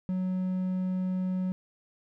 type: tone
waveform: triangle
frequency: 185 Hz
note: F#3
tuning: in tune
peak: -25 dBFS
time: 0.09-1.52 s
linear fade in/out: 0 ms
effects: none

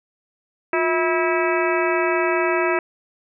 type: harmonic tone with a mistuned harmonic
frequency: 325.1 Hz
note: E4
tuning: 24 cents flat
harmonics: 1 / 2 / 3 / 4 / 5 / 6 / 7 / 8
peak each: -21 / -24 / -26 / -27 / -28 / -29 / -29 / -30 dBFS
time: 0.73-2.79 s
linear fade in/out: 2 ms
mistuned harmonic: 1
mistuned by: +150 cents
effects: none

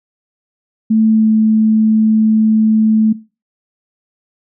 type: tone with pitch glide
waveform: sine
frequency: 220 to 218.4 Hz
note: A3 to A3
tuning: 0 to -13 cents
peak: -8 dBFS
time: 0.9-3.13 s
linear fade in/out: 10 ms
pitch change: -13 cents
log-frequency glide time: 1.09-1.28 s
effects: noise-tail reverb RT60 0.3 s tail -18 dB re dry

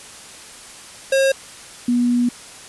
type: tone pair in turn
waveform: square / sine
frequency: 539 / 242.7 Hz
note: C#5 / B3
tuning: -49 / -30 cents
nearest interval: octave + major second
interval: 1381 cents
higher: first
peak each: -14 dBFS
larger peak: neither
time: 1.12-1.32 / 1.88-2.29 s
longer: second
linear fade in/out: 5 ms
effects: white hiss -39 dBFS RMS until 2.68 s + resampled to 24000 Hz

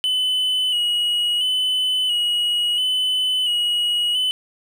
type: tone with vibrato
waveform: triangle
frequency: 2960 Hz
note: F#7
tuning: in tune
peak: -16 dBFS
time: 0.04-4.31 s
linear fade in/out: 0 ms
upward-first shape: square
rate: 0.73 Hz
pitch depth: 33 cents each way
effects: none

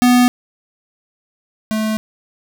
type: tone pair in turn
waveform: square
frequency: 246.9 / 217.3 Hz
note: B3 / A3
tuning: 0 / -21 cents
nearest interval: major second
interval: 221 cents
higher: first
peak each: -9 / -17 dBFS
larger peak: first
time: 0.02-0.28 / 1.71-1.97 s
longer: neither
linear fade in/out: 0 ms
effects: none

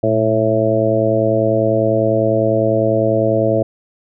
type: harmonic tone with a mistuned harmonic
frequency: 110 Hz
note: A2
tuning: in tune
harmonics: 1 / 2 / 3 / 4 / 5 / 6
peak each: -20 / -23 / -20 / -21 / -17 / -18 dBFS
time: 0.03-3.63 s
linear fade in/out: 5 ms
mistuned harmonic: 1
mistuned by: +76 cents
effects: none

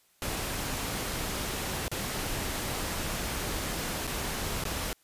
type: noise with dropouts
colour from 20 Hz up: pink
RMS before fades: -33 dBFS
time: 0.22-4.93 s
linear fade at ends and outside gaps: 1 ms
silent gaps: 1.881-1.915 / 4.07-4.075 / 4.639-4.652 s
effects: white hiss -66 dBFS RMS until 5.03 s + resampled to 32000 Hz

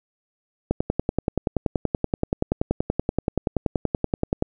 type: click train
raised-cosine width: 2 ms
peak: -7 dBFS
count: 40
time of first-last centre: 0.71-4.424 s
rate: 10.5 Hz
effects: none

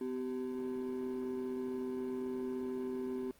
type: ring-modulated tone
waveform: triangle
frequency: 319.6 Hz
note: D#4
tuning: 47 cents sharp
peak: -30 dBFS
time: 0.01-3.31 s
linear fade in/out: 0 ms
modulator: 66.5 Hz
effects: pink hiss -64 dBFS RMS until 3.39 s + Opus 24 kbps

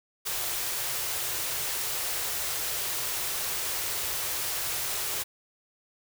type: band-stop noise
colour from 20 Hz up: white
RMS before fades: -31 dBFS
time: 0.25-5.24 s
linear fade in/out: 20 ms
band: 160 to 320 Hz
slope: 48 dB/octave
effects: none

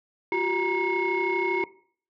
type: tone cluster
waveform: sine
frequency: 351.1 / 383.7 / 945 / 2175 Hz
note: F4 / G4 / A#5 / C#7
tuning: +9 / -37 / +23 / -33 cents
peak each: -27 dBFS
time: 0.32-1.64 s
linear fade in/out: 2 ms
effects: noise-tail reverb RT60 0.5 s tail -19 dB re dry + tanh soft clip ceiling -17 dBFS

